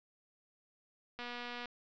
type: click train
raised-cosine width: 0.3 ms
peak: -28 dBFS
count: 114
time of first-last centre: 1.19-1.657 s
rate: 242 Hz
effects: resampled to 16000 Hz